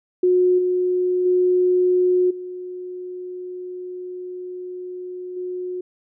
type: tone with level steps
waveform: sine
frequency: 363 Hz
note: F#4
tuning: 33 cents flat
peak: -13 / -17 / -14 / -29 / -25 dBFS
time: 0.23-5.81 s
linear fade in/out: 5 ms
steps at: 0.58 / 1.25 / 2.3 / 5.36 s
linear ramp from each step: 10 ms
effects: none